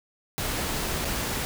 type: noise with dropouts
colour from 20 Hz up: pink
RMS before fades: -29 dBFS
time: 0.38-1.45 s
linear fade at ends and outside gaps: 0 ms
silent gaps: 1.047-1.052 s
effects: none